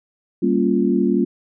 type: chord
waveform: sine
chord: G half-diminished seventh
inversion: none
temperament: equal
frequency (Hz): 196 / 233.1 / 277.2 / 349.2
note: G3 / Bb3 / Db4 / F4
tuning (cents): 0 / 0 / 0 / 0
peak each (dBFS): -20 / -20 / -21 / -20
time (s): 0.42-1.25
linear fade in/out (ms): 10
effects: none

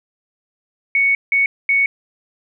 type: tone bursts at uneven times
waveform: sine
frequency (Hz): 2222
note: C#7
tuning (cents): +4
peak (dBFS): -12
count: 3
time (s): 0.95-1.15 / 1.32-1.46 / 1.69-1.86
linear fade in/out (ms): 2
effects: none

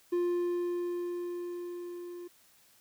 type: tone with level ramp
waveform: triangle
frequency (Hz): 351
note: F4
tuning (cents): +9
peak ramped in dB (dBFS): -24 to -39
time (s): 0.12-2.28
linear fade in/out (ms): 10
effects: white hiss -63 dBFS RMS until 2.8 s

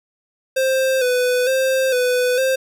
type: tone with vibrato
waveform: square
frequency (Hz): 512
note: C5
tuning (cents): -38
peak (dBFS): -16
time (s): 0.56-2.56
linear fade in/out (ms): 10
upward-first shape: square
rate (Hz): 1.1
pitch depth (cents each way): 48
effects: none

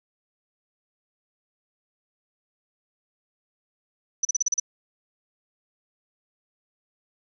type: tone bursts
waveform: sine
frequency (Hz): 5970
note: F#8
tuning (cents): +15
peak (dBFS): -19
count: 7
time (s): 4.23-4.599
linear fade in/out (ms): 5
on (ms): 21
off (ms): 37
effects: none

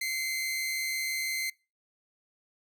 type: tone pair together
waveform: sawtooth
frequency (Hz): 2071 / 2217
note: C7 / C#7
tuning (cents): -18 / 0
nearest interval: minor second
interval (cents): 118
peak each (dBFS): -27 / -36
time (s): 0.01-1.5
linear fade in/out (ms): 5
effects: noise-tail reverb RT60 0.3 s tail -25 dB re dry

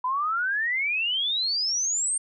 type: exponential sweep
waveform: sine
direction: up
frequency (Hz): 987.8 to 8850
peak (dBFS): -23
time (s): 0.04-2.18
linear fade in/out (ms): 5
effects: none

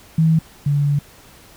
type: tone pair in turn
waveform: sine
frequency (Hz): 160.9 / 143.88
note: E3 / D3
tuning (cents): -42 / -35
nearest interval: major second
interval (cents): 193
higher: first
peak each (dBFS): -11 / -14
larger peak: first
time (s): 0.18-0.39 / 0.66-0.99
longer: second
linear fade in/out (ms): 5
effects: pink hiss -46 dBFS RMS until 1.56 s

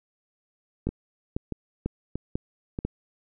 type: two click trains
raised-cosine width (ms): 3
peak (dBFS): -14 / -17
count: 5 / 4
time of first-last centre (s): 0.87-2.85 / 0.89-2.789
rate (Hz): 2.02 / 1.58
effects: none

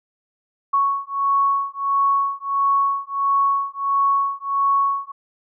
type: beating tone pair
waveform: sine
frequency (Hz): 1108.7 / 1110.2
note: C#6 / C#6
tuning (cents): 0 / +2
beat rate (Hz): 1.5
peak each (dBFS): -20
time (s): 0.73-5.12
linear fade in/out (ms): 10
effects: none

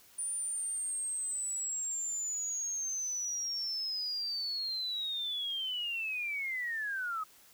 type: linear sweep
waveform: sine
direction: down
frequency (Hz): 9420 to 1244.5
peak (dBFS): -33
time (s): 0.18-7.24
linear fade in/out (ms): 10
effects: white hiss -60 dBFS RMS until 7.53 s

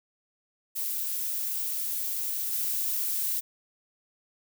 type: noise with level steps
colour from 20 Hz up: violet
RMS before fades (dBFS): -31 / -29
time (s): 0.75-3.41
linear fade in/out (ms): 20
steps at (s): 2.52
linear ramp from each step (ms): 10
effects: none

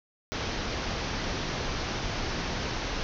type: low-pass noise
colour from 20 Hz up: pink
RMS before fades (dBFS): -32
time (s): 0.32-3.03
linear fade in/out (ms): 0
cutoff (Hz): 6200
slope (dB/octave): 96
effects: none

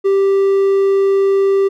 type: tone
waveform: triangle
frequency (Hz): 392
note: G4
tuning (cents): 0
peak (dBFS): -8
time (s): 0.04-1.69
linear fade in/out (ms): 20
effects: none

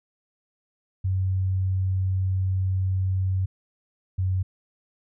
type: tone pair in turn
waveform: sine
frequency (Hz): 94.2 / 93.39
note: F#2 / F#2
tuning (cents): +32 / +17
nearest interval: unison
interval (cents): 15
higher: first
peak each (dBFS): -21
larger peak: neither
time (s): 1.04-3.46 / 4.18-4.43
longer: first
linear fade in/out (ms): 10
effects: none

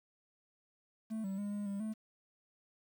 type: tone with pitch steps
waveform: triangle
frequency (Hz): 220.3 / 193.5 / 204.2 / 205.6 / 199.2 / 217.8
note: A3 / G3 / G#3 / G#3 / G3 / A3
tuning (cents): +2 / -22 / -29 / -17 / +28 / -17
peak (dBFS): -34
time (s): 1.1-1.94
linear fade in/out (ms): 20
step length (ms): 140
effects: 10-bit

